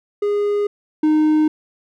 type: tone pair in turn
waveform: triangle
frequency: 411.1 / 308 Hz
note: G#4 / D#4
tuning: -18 / -17 cents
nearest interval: perfect fourth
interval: 499 cents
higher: first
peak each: -14 / -10 dBFS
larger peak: second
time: 0.22-0.67 / 1.03-1.48 s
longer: neither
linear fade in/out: 5 ms
effects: none